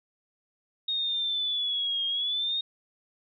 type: linear two-way sweep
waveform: sine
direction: down then up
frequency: 3729 to 3227 to 3729 Hz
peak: -26 dBFS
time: 0.88-2.61 s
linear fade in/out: 5 ms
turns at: 2.06 s
effects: none